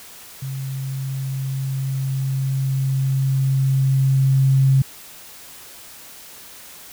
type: tone with level ramp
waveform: sine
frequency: 134.2 Hz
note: C3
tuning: 44 cents sharp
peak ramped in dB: -25 to -11 dBFS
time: 0.42-4.82 s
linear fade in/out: 5 ms
effects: white hiss -41 dBFS RMS until 6.92 s